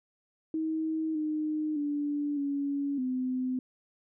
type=tone with pitch steps; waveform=sine; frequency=317.5 / 307 / 291.1 / 282.1 / 255.6 Hz; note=D#4 / D#4 / D4 / C#4 / C4; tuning=+35 / -23 / -15 / +30 / -40 cents; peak=-28 dBFS; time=0.54-3.59 s; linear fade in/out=2 ms; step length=610 ms; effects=none